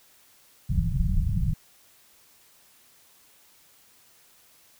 pink low-pass noise, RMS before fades -24 dBFS, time 0.69-1.54 s, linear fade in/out 10 ms, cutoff 190 Hz, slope 96 dB/octave, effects white hiss -58 dBFS RMS until 4.79 s

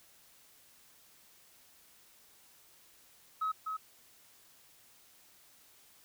sine tone with echo, 1279 Hz, D#6, 47 cents sharp, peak -29 dBFS, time 3.41-3.52 s, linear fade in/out 10 ms, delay 250 ms, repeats 1, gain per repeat -5 dB, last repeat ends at 3.77 s, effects tanh soft clip ceiling -27 dBFS + white hiss -62 dBFS RMS until 6.04 s

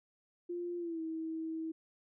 sine tone with pitch glide, 349.2 to 322.1 Hz, F4 to E4, 0 to -40 cents, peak -36 dBFS, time 0.49-1.72 s, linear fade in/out 10 ms, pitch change -140 cents, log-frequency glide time 0.78-1.01 s, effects none

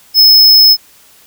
square tone, 5190 Hz, E8, 28 cents flat, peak -3 dBFS, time 0.14-0.77 s, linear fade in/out 50 ms, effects white hiss -44 dBFS RMS until 1.26 s

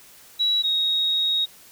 sine tone pair in turn, 3900 / 3767 Hz, B7 / A#7, -23 / +17 cents, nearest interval minor second, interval 60 cents, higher first, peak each -18 / -19 dBFS, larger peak first, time 0.39-0.63 / 0.63-1.46 s, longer second, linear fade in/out 20 ms, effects white hiss -49 dBFS RMS until 1.71 s

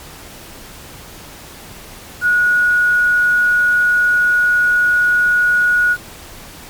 sine tone with quantisation, 1455 Hz, F#6, 29 cents flat, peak -10 dBFS, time 2.21-5.97 s, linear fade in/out 50 ms, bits 6, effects pink hiss -36 dBFS RMS until 6.69 s + MP3 96 kbps

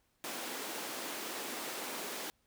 pink high-pass noise, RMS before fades -41 dBFS, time 0.24-2.3 s, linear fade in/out 0 ms, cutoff 260 Hz, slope 24 dB/octave, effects pink hiss -75 dBFS RMS until 2.46 s

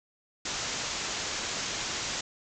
white low-pass noise, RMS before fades -34 dBFS, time 0.45-2.21 s, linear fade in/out 5 ms, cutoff 7400 Hz, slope 96 dB/octave, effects none

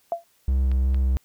sine tone with exponential decay, 681 Hz, F5, 44 cents flat, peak -18 dBFS, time 0.12-0.24 s, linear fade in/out 1 ms, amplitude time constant 26 ms
triangle tone with vibrato, 65.41 Hz, C2, in tune, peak -16 dBFS, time 0.48-1.17 s, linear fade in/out 0 ms, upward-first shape square, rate 2.7 Hz, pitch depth 13 cents each way
clicks, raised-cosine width 0.3 ms, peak -26 dBFS, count 2, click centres 0.716 / 0.945 s
effects white hiss -63 dBFS RMS until 1.24 s

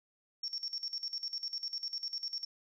sine tone with tremolo, 5480 Hz, F8, 34 cents flat, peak -34 dBFS, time 0.43-2.45 s, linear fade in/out 5 ms, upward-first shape square, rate 10 Hz, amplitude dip 80%, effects none

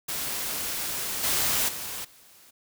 white noise with level steps, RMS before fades -31 / -25 / -35 / -54 dBFS, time 0.08-2.51 s, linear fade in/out 10 ms, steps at 1.23 / 1.68 / 2.04 s, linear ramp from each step 10 ms, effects none

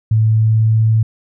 sine tone with pitch glide, 110 to 110.96 Hz, A2 to A2, 0 to +15 cents, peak -9 dBFS, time 0.11-1.03 s, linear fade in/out 5 ms, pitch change +15 cents, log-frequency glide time 0.27-0.91 s, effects none

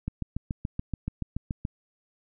click train, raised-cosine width 5 ms, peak -17 dBFS, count 12, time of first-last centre 0.08-1.651 s, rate 7 Hz, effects none

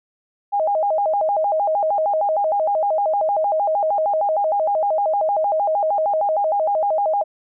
sine tone with vibrato, 715 Hz, F5, 41 cents sharp, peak -16 dBFS, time 0.52-7.24 s, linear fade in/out 20 ms, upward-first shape square, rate 6.5 Hz, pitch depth 220 cents each way, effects none

